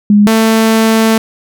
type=tone pair in turn; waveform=sine / sawtooth; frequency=206.4 / 222.6 Hz; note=G#3 / A3; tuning=-10 / +20 cents; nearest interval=minor second; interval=130 cents; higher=second; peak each=-3 dBFS; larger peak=neither; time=0.1-0.27 / 0.27-1.18 s; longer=second; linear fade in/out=2 ms; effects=none